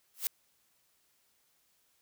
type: noise with exponential growth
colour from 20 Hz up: blue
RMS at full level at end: -27 dBFS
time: 0.14-0.27 s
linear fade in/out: 1 ms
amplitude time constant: 27 ms
effects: white hiss -72 dBFS RMS until 2.01 s